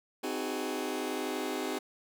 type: chord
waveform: sawtooth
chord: Ab dominant seventh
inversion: first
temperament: just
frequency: 259.6 / 311.5 / 373.8 / 415.3 Hz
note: C4 / Eb4 / Gb4 / Ab4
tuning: -13 / +2 / +18 / 0 cents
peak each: -34 dBFS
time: 0.23-1.79 s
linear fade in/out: 10 ms
effects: none